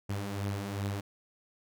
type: beating tone pair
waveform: sawtooth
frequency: 98.2 / 100.8 Hz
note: G2 / G2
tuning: +4 / +49 cents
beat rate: 2.6 Hz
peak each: -35 / -30 dBFS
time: 0.09-1.01 s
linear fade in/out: 10 ms
effects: none